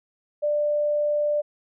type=tone; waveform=sine; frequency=592 Hz; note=D5; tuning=14 cents sharp; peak=-20 dBFS; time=0.42-1.42 s; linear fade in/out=20 ms; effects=none